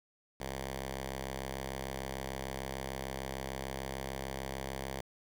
5% pulse tone with notch filter, 66.7 Hz, C2, 34 cents sharp, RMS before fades -40 dBFS, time 0.4-5.01 s, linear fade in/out 5 ms, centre 280 Hz, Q 1.5, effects 10-bit

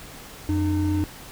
triangle tone pair together, 90.04 / 304 Hz, F#2 / D#4, -47 / -40 cents, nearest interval octave + major sixth, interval 2107 cents, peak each -21 dBFS, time 0.49-1.04 s, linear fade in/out 0 ms, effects pink hiss -42 dBFS RMS until 1.31 s

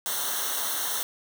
white noise with comb filter, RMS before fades -29 dBFS, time 0.06-1.03 s, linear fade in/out 0 ms, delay 0.41 ms, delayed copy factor -0.95, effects none

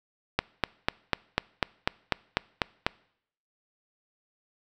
click train, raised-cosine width 0.3 ms, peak -6 dBFS, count 11, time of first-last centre 0.39-2.865 s, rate 4.04 Hz, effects noise-tail reverb RT60 0.7 s tail -24 dB re dry

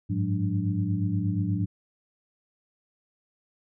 sine tone cluster, 98.1 / 106.5 / 179.3 / 205 / 292.3 Hz, G2 / G#2 / F3 / G#3 / D4, +2 / +44 / +46 / -22 / -8 cents, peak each -32 / -27 / -29 / -36 / -33 dBFS, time 0.09-1.66 s, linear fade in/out 20 ms, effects none

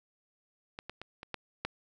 clicks, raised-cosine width 0.3 ms, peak -24 / -24 / -26 / -27 / -19 / -16 dBFS, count 6, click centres 0.789 / 0.896 / 1.016 / 1.231 / 1.343 / 1.65 s, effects none

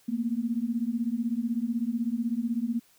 sine beating tone pair, 225.7 / 241.7 Hz, A3 / B3, +44 / -37 cents, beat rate 16 Hz, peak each -29 dBFS, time 0.08-2.8 s, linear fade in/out 10 ms, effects white hiss -62 dBFS RMS until 2.98 s

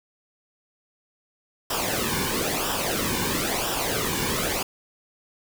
pink noise with flanger, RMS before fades -26 dBFS, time 1.7-4.63 s, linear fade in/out 5 ms, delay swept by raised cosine 0.46 to 1.56 ms, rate 1 Hz, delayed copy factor -0.7, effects none

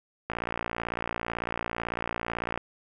click train, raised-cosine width 0.5 ms, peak -15 dBFS, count 133, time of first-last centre 0.3-2.576 s, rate 58 Hz, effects none

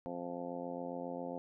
harmonic tone, 87.31 Hz, F2, in tune, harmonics 2 / 3 / 4 / 5 / 6 / 7 / 8 / 9 / 10, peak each -49 / -44 / -50 / -50 / -43 / -54 / -47 / -55 / -51 dBFS, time 0.06-1.38 s, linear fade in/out 0 ms, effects none

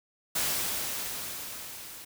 white noise with level ramp, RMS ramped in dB -28 to -45 dBFS, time 0.35-2.05 s, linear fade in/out 10 ms, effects none

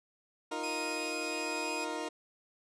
20% pulse chord, Eb suspended second, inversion none, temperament equal with one note detuned, 311.1 / 350.4 / 466.2 Hz, Eb4 / F4 / Bb4, 0 / +6 / 0 cents, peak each -34 / -36 / -35 dBFS, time 0.51-2.09 s, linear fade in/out 10 ms
sawtooth tone, 2489 Hz, D#7, in tune, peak -33 dBFS, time 0.63-1.85 s, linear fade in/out 10 ms
effects resampled to 22050 Hz

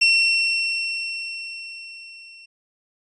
30% pulse tone with level ramp, 2716 Hz, F7, 49 cents flat, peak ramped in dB -10 to -40 dBFS, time 0.01-2.46 s, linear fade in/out 10 ms, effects resampled to 22050 Hz

